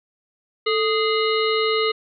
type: harmonic tone with a mistuned harmonic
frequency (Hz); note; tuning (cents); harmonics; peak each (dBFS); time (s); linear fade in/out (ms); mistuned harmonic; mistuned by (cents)
415.3; G#4; 0; 1 / 3 / 5 / 7 / 9 / 10; -20 / -25 / -27 / -28 / -30 / -30; 0.66-1.92; 10; 1; +99
effects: none